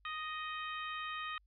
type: harmonic tone with a mistuned harmonic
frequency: 622 Hz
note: D#5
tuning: 1 cent flat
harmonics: 2 / 3 / 4 / 5 / 6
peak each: -41 / -45 / -47 / -49 / -51 dBFS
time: 0.05-1.38 s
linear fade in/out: 2 ms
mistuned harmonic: 4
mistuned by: +17 cents
effects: added 50 Hz sine -66 dBFS peak until 1.46 s